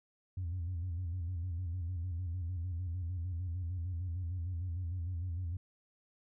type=tone with vibrato; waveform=sine; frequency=87.8 Hz; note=F2; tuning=10 cents sharp; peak=-33 dBFS; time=0.37-5.57 s; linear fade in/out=5 ms; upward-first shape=square; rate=6.6 Hz; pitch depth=84 cents each way; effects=tanh soft clip ceiling -32 dBFS